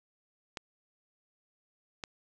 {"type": "clicks", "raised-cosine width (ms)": 0.2, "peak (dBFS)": -20, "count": 2, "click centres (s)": [0.572, 2.038], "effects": ["resampled to 22050 Hz"]}